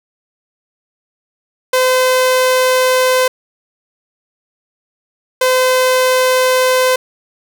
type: tone pair in turn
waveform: sawtooth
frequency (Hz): 512 / 512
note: C5 / C5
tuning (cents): -38 / -38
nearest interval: unison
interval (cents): 0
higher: neither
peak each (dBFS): -6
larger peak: neither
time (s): 1.73-3.28 / 5.41-6.96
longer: neither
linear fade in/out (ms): 5
effects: none